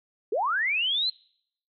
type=linear sweep; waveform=sine; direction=up; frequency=370 to 4186 Hz; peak=-23 dBFS; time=0.32-1.1 s; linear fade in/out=5 ms; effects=noise-tail reverb RT60 0.7 s tail -26 dB re dry